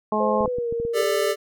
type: harmonic tone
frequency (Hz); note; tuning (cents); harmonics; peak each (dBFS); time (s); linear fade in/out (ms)
213.3; G#3; +46; 1 / 2 / 3 / 4 / 5; -26 / -26 / -26 / -26 / -26; 0.12-0.46; 2
type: tone with pitch glide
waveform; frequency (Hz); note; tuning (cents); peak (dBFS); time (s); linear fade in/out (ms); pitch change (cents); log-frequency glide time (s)
sine; 520 to 466; C5 to A#4; -11 to -1; -23; 0.2-1.03; 2; -190; 0.38-0.69
type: clicks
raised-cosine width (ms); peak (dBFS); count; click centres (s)
3; -21; 7; 0.408 / 0.448 / 0.478 / 0.585 / 0.725 / 0.8 / 0.851
type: chord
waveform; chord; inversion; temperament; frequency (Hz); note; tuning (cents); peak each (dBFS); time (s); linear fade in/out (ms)
square; G suspended second; none; equal with one note detuned; 399.5 / 440 / 587.3; G4 / A4 / D5; +33 / 0 / 0; -25; 0.93-1.36; 50
effects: none